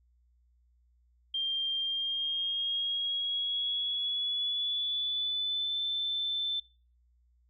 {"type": "tone with pitch glide", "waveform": "sine", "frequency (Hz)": [3186, 3535], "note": ["G7", "A7"], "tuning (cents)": [27, 7], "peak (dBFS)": -29, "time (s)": [1.34, 6.6], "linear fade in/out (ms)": 5, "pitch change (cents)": 180, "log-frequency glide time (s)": [1.78, 5.81], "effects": ["noise-tail reverb RT60 0.4 s tail -24 dB re dry", "added 60 Hz sine -64 dBFS peak until 7.49 s"]}